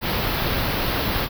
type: band-stop noise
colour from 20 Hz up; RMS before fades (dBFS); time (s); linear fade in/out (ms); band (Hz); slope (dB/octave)
pink; -23; 0.01-1.29; 50; 5000 to 12000; 48
effects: none